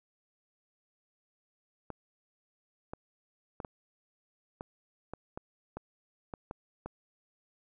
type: clicks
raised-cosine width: 1 ms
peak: -25 dBFS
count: 11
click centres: 1.903 / 2.935 / 3.602 / 3.648 / 4.609 / 5.136 / 5.375 / 5.77 / 6.338 / 6.511 / 6.86 s
effects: none